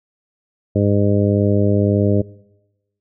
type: harmonic tone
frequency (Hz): 101.7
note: G#2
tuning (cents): -36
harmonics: 1 / 2 / 3 / 4 / 5 / 6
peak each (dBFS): -16 / -19 / -21 / -22 / -23 / -24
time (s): 0.75-2.22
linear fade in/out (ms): 10
effects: noise-tail reverb RT60 1.0 s tail -23 dB re dry